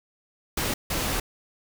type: noise bursts at uneven times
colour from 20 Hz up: pink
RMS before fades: -27 dBFS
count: 2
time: 0.57-0.74 / 0.9-1.2 s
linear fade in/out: 5 ms
effects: none